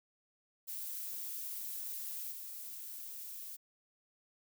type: noise with level steps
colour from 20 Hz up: violet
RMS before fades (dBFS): -42 / -46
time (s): 0.67-3.57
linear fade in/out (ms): 20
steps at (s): 2.31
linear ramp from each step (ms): 10
effects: none